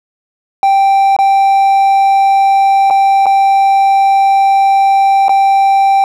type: tone with dropouts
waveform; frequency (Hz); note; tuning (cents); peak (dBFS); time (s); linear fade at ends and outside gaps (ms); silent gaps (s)
triangle; 784; G5; 0; -4; 0.63-6.04; 1; 1.165-1.188 / 2.901-2.907 / 3.258-3.265 / 5.283-5.293
effects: none